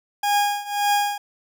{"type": "tone with tremolo", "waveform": "40% pulse", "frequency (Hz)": 819, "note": "G#5", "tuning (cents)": -24, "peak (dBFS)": -15, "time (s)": [0.23, 1.18], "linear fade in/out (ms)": 5, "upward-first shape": "triangle", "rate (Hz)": 1.8, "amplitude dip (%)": 90, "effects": []}